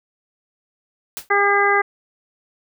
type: noise with exponential decay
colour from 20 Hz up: white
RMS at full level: -25 dBFS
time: 1.17-1.29 s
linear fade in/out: 0 ms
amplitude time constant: 24 ms
type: harmonic tone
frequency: 403.5 Hz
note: G#4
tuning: 50 cents flat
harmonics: 1 / 2 / 3 / 4 / 5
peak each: -20 / -20 / -20 / -20 / -20 dBFS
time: 1.3-1.82 s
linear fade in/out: 10 ms
effects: none